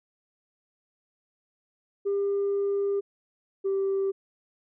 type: tone pair in turn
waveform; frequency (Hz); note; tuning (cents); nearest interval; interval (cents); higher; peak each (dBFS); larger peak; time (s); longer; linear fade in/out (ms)
sine; 399.8 / 389.8; G4 / G4; +34 / -10; unison; 44; first; -22; neither; 2.05-3.01 / 3.64-4.12; first; 20
effects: tanh soft clip ceiling -21 dBFS